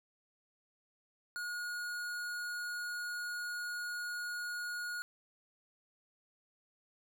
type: tone with hard clipping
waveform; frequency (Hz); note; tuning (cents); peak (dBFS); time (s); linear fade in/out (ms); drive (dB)
sine; 1442; F#6; -45; -39; 1.36-5.02; 0; 16
effects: none